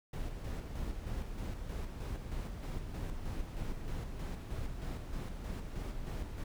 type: noise with tremolo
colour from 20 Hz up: brown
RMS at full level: -38 dBFS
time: 0.13-6.44 s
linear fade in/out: 5 ms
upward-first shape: square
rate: 3.2 Hz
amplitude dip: 40%
effects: none